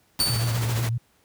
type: noise with tremolo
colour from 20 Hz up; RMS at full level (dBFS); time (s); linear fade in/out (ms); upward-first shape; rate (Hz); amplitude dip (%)
pink; -29; 0.19-0.89; 0; sine; 14; 45
type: tone with exponential decay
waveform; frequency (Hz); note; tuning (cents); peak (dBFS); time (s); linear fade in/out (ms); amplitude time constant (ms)
sawtooth; 4539; C#8; +40; -15; 0.2-0.76; 1; 120
type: tone with vibrato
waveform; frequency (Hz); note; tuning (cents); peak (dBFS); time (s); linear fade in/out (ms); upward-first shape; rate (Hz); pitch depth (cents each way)
sine; 116.3; A#2; -4; -22; 0.29-0.98; 10; sine; 7.9; 57
effects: pink hiss -63 dBFS RMS until 1.24 s + high-pass 60 Hz 12 dB/octave